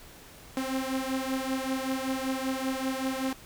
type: beating tone pair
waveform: sawtooth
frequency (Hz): 261.8 / 267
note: C4 / C4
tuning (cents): +1 / +35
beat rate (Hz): 5.2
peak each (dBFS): -27 / -29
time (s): 0.57-3.33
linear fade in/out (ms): 2
effects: pink hiss -50 dBFS RMS until 3.45 s